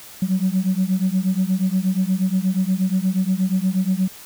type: beating tone pair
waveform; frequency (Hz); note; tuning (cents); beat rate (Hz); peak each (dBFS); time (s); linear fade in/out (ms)
sine; 183.5 / 191.9; F#3 / G3; -14 / -37; 8.4; -19; 0.22-4.08; 5
effects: tanh soft clip ceiling -11 dBFS + white hiss -41 dBFS RMS until 4.25 s